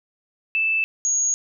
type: tone pair in turn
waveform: sine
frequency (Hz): 2637 / 6645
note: E7 / G#8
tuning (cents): 0 / 0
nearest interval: octave + major third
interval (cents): 1600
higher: second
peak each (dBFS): -18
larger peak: neither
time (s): 0.55-0.84 / 1.05-1.34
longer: neither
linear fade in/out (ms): 0
effects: none